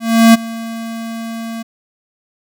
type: tone with ADSR envelope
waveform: square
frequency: 227.6 Hz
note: A#3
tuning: 41 cents flat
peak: -3 dBFS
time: 0-1.63 s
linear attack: 340 ms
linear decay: 19 ms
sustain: -20 dB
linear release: 13 ms
effects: none